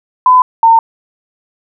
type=tone pair in turn; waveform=sine; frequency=1009 / 909.5 Hz; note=B5 / A#5; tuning=+37 / -43 cents; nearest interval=major second; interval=180 cents; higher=first; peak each=-3 dBFS; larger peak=neither; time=0.26-0.42 / 0.63-0.79 s; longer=neither; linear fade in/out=2 ms; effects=none